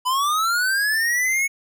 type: linear sweep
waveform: square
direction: up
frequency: 987.8 to 2217 Hz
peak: -19 dBFS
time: 0.05-1.48 s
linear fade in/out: 20 ms
effects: none